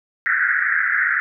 pink band-pass noise, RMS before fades -19 dBFS, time 0.26-1.2 s, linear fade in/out 0 ms, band 1400 to 2000 Hz, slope 96 dB/octave, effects none

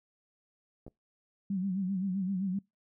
clicks, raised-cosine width 2 ms, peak -34 dBFS, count 2, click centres 0.866 / 0.88 s
sine tone with vibrato, 190 Hz, F#3, 46 cents sharp, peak -29 dBFS, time 1.5-2.59 s, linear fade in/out 5 ms, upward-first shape sine, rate 7.7 Hz, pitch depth 90 cents each way
effects noise-tail reverb RT60 0.2 s tail -25 dB re dry

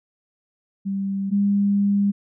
sine tone pair in turn, 196 / 201.2 Hz, G3 / G3, 0 / +45 cents, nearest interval unison, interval 45 cents, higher second, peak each -22 / -16 dBFS, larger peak second, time 0.85-1.31 / 1.31-2.12 s, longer second, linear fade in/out 20 ms, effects none

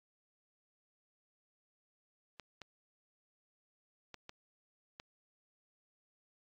clicks, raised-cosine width 0.2 ms, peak -29 dBFS, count 5, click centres 2.397 / 2.617 / 4.143 / 4.294 / 4.999 s, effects low-pass 6000 Hz 12 dB/octave + AAC 48 kbps

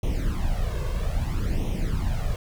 brown noise with flanger, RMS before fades -25 dBFS, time 0.03-2.36 s, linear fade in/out 2 ms, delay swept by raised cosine 0.32 to 1.92 ms, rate 0.61 Hz, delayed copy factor +0.75, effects none

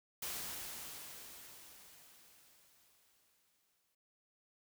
white noise with exponential decay, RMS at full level -41 dBFS, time 0.22-3.95 s, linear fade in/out 5 ms, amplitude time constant 810 ms, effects none

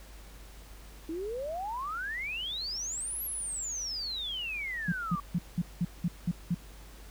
sine exponential two-way sweep, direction up then down, 311.6 to 11840 to 1132 Hz, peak -33 dBFS, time 1.09-5.2 s, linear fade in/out 2 ms, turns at 3.23 s
sine tone bursts, 173.3 Hz, F3, 13 cents flat, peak -25 dBFS, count 8, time 4.88-6.546 s, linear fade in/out 5 ms, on 42 ms, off 190 ms
effects added 50 Hz sine -48 dBFS peak until 7.1 s + pink hiss -54 dBFS RMS until 7.1 s

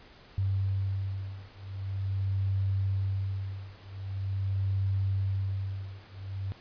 sine beating tone pair, 96.8 / 97.24 Hz, G2 / G2, -21 / -13 cents, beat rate 0.44 Hz, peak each -31 dBFS, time 0.38-6.52 s, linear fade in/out 0 ms, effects pink hiss -54 dBFS RMS until 6.6 s + resampled to 11025 Hz

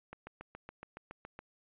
click train, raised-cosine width 0.5 ms, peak -30 dBFS, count 10, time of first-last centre 0.13-1.391 s, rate 7.14 Hz, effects resampled to 8000 Hz

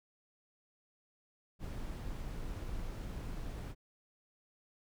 brown noise, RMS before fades -41 dBFS, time 1.59-3.75 s, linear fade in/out 50 ms, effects none

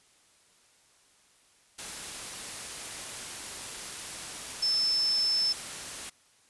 sine tone in noise, 5274 Hz, E8, in tune, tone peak -24 dBFS, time 4.62-5.53 s, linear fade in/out 10 ms, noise white, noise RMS -39 dBFS, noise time 1.78-6.1 s, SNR +12 dB, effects white hiss -63 dBFS RMS until 6.49 s + resampled to 24000 Hz

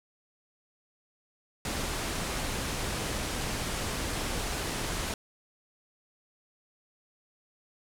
pink low-pass noise, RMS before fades -33 dBFS, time 1.65-5.14 s, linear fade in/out 2 ms, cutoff 11000 Hz, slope 24 dB/octave, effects none

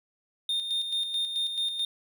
triangle tone with tremolo, 3647 Hz, A#7, 39 cents flat, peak -24 dBFS, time 0.49-1.85 s, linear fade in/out 2 ms, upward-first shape square, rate 4.6 Hz, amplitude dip 50%, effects none

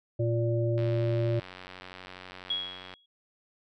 harmonic tone, 116.54 Hz, A#2, in tune, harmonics 1 / 3 / 5, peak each -26 / -31 / -32 dBFS, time 0.19-1.4 s, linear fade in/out 10 ms
click train, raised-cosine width 0.3 ms, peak -27 dBFS, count 200, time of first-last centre 0.78-2.938 s, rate 92.2 Hz
sine tone with exponential decay, 3322 Hz, G#7, in tune, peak -25 dBFS, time 2.5-3.06 s, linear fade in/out 5 ms, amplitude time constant 120 ms
effects none

